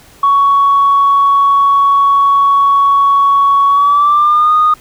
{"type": "tone with pitch glide", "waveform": "sine", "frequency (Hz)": [1117, 1232.3], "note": ["C#6", "D#6"], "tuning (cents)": [13, -17], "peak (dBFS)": -5, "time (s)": [0.23, 4.74], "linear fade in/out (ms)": 5, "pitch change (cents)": 170, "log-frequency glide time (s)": [3.68, 4.53], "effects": ["tanh soft clip ceiling -2 dBFS", "pink hiss -42 dBFS RMS until 4.8 s"]}